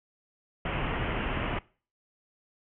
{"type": "low-pass noise", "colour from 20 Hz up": "pink", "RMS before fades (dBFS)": -31, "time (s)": [0.65, 1.59], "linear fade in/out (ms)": 5, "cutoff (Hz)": 3100, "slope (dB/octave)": 96, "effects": ["noise-tail reverb RT60 0.4 s tail -22 dB re dry"]}